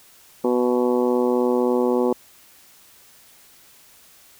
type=harmonic tone; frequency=123.47 Hz; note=B2; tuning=in tune; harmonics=2 / 3 / 4 / 5 / 6 / 7 / 8 / 9; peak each=-22 / -21 / -22 / -34 / -35 / -30 / -35 / -36 dBFS; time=0.44-2.13 s; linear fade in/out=5 ms; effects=white hiss -51 dBFS RMS until 4.39 s